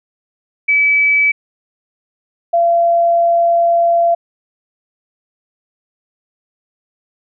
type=tone pair in turn; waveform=sine; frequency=2295 / 682.3 Hz; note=D7 / F5; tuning=-40 / -41 cents; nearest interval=octave + major sixth; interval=2101 cents; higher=first; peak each=-9 dBFS; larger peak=neither; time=0.68-1.32 / 2.53-4.15 s; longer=second; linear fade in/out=10 ms; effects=none